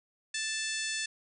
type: harmonic tone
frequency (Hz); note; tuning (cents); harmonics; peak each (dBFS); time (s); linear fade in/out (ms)
880; A5; 0; 2 / 3 / 4 / 5 / 6 / 7 / 8 / 9 / 10; -37 / -39 / -40 / -41 / -42 / -42 / -43 / -44 / -44; 0.34-1.06; 5
effects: none